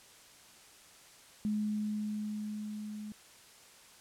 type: tone with level ramp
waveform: sine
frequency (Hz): 211.4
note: G#3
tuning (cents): +31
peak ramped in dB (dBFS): -29 to -40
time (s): 1.45-3.12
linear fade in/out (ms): 0
effects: white hiss -57 dBFS RMS until 4 s + low-pass 10000 Hz 12 dB/octave